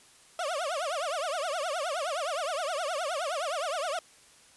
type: tone with vibrato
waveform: 30% pulse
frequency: 634 Hz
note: D#5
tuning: 32 cents sharp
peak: -27 dBFS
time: 0.39-3.99 s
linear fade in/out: 2 ms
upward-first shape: triangle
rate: 9.6 Hz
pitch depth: 300 cents each way
effects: white hiss -57 dBFS RMS until 4.56 s + resampled to 24000 Hz